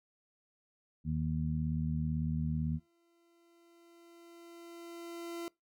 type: harmonic tone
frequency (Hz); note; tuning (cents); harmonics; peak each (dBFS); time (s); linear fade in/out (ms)
78; D#2; +5; 1 / 2 / 3; -37 / -33 / -37; 1.04-2.8; 50
type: tone with exponential growth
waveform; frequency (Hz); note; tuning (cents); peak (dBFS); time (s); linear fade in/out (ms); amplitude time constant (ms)
40% pulse; 340; F4; -46; -37; 2.39-5.48; 0; 670
effects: noise-tail reverb RT60 0.2 s tail -24 dB re dry